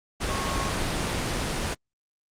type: tone in noise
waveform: sine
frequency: 1091 Hz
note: C#6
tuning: 28 cents flat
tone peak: -32 dBFS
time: 0.29-0.71 s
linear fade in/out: 20 ms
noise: pink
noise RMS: -27 dBFS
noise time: 0.2-1.75 s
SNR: -8 dB
effects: low-pass 8000 Hz 12 dB/octave + Opus 32 kbps